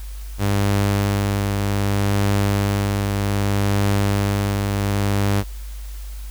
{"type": "tone with tremolo", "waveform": "sawtooth", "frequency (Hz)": 100.6, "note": "G2", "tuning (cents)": 45, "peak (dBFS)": -12, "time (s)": [0.38, 5.44], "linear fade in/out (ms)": 50, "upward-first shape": "triangle", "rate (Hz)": 0.64, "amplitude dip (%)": 35, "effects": ["added 50 Hz sine -29 dBFS peak until 6.3 s", "white hiss -45 dBFS RMS until 6.3 s"]}